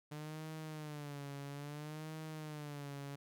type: tone with vibrato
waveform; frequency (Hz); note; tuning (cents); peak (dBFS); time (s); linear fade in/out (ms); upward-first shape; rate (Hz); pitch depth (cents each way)
sawtooth; 148.8; D3; +23; -40; 0.11-3.16; 10; sine; 0.6; 98
effects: none